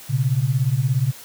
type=beating tone pair; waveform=sine; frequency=120 / 137 Hz; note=B2 / C#3; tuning=-49 / -20 cents; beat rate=17 Hz; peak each=-20 / -19 dBFS; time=0.09-1.12 s; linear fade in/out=20 ms; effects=white hiss -41 dBFS RMS until 1.24 s + high-pass 60 Hz 12 dB/octave